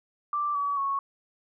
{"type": "tone with pitch steps", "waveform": "sine", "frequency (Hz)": [1174.7, 1139.3, 1104.9], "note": ["D6", "C#6", "C#6"], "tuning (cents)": [0, 47, -6], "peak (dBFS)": -25, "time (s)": [0.33, 0.99], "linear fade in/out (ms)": 2, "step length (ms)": 220, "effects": []}